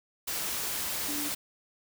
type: tone in noise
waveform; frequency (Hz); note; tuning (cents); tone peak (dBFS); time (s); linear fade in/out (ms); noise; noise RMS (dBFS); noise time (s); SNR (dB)
sine; 293.7; D4; 0; -36; 1.08-1.29; 10; white; -33; 0.27-1.35; -6
effects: none